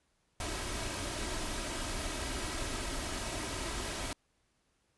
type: noise with comb filter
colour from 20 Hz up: pink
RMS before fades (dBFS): -37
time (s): 0.4-4.13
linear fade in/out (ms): 2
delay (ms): 3.1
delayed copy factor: +0.5
effects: pink hiss -75 dBFS RMS until 4.97 s + resampled to 24000 Hz